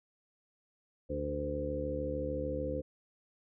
harmonic tone with a mistuned harmonic, 73.42 Hz, D2, in tune, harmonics 1 / 2 / 3 / 4 / 5 / 6 / 7, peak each -40 / -43 / -47 / -40 / -47 / -43 / -36 dBFS, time 1.09-2.82 s, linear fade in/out 20 ms, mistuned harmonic 6, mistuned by +26 cents, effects none

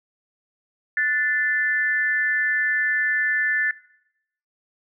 sine tone with amplitude modulation, 1760 Hz, A6, in tune, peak -15 dBFS, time 0.97-3.71 s, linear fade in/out 2 ms, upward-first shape sine, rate 290 Hz, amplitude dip 75%, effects noise-tail reverb RT60 0.8 s tail -20 dB re dry

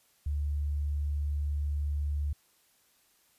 sine tone, 72.9 Hz, D2, 12 cents flat, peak -28 dBFS, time 0.26-2.33 s, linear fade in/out 5 ms, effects white hiss -67 dBFS RMS until 3.38 s + resampled to 32000 Hz

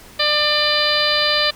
harmonic tone with a mistuned harmonic, 597 Hz, D5, 28 cents sharp, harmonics 1 / 2 / 3 / 4 / 5 / 6 / 7 / 8, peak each -22 / -24 / -22 / -25 / -23 / -23 / -21 / -22 dBFS, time 0.19-1.51 s, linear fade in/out 10 ms, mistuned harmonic 7, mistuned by -39 cents, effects pink hiss -42 dBFS RMS until 1.55 s + MP3 96 kbps

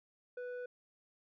square tone with low-pass filter, 493.9 Hz, B4, in tune, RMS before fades -43 dBFS, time 0.37-0.66 s, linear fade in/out 5 ms, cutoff 1100 Hz, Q 4.1, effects none

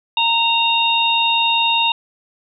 harmonic tone, 925 Hz, A#5, 14 cents flat, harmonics 1 / 3 / 4, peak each -18 / -18 / -18 dBFS, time 0.17-1.92 s, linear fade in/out 2 ms, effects none

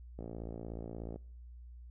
click train, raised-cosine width 2 ms, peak -30 dBFS, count 56, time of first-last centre 0.19-1.16 s, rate 56.7 Hz, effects noise-tail reverb RT60 0.7 s tail -26 dB re dry + added 60 Hz sine -48 dBFS peak until 1.9 s

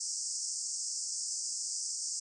white band-pass noise, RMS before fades -37 dBFS, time 0-2.2 s, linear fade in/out 10 ms, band 4900 to 8500 Hz, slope 96 dB/octave, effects none

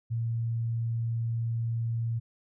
sine tone, 115.4 Hz, A#2, 17 cents flat, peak -27 dBFS, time 0.1-2.2 s, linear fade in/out 20 ms, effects none

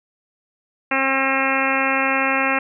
harmonic tone, 268.3 Hz, C4, 44 cents sharp, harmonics 1 / 2 / 3 / 4 / 5 / 6 / 7 / 8 / 9 / 10, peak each -26 / -26 / -26 / -26 / -26 / -26 / -26 / -26 / -26 / -26 dBFS, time 0.91-2.59 s, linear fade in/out 5 ms, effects none

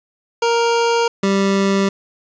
25% pulse tone pair in turn, 466.7 / 196.22 Hz, A#4 / G3, +2 / +2 cents, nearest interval octave + minor third, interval 1500 cents, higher first, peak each -10 dBFS, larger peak neither, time 0.42-1.08 / 1.23-1.89 s, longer neither, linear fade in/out 5 ms, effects resampled to 16000 Hz + 7-bit

